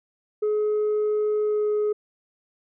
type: tone with pitch glide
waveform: sine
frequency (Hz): 423.4 to 420.7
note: G#4 to G#4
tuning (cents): +33 to +22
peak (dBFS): -18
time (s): 0.42-1.93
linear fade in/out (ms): 10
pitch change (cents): -11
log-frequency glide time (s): 1.41-1.69
effects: tanh soft clip ceiling -19 dBFS